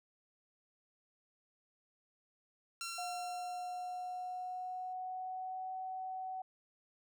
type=tone with exponential decay; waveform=10% pulse; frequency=1363 Hz; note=F6; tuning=43 cents flat; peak=-31 dBFS; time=2.81-4.93 s; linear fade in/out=1 ms; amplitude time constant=460 ms
type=tone with pitch glide; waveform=sine; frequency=715 to 751.4 Hz; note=F5 to F#5; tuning=+41 to +26 cents; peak=-39 dBFS; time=2.98-6.42 s; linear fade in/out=5 ms; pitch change=+85 cents; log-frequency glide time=3.15-5.73 s
effects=none